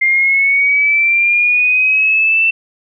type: linear sweep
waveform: sine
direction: up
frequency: 2104 to 2678 Hz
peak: -9 dBFS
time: 0.01-2.51 s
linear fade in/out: 10 ms
effects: none